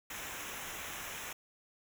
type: noise with comb filter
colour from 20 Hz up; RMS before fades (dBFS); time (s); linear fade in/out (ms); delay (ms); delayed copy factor
pink; -43; 0.1-1.33; 5; 0.22; -0.75
effects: none